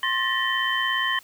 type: tone cluster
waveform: sine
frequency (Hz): 1056 / 1779 / 1896 / 3080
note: C6 / A6 / A#6 / G7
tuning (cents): +16 / +19 / +29 / -31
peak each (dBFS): -27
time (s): 0.03-1.19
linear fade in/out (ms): 2
effects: white hiss -52 dBFS RMS until 1.23 s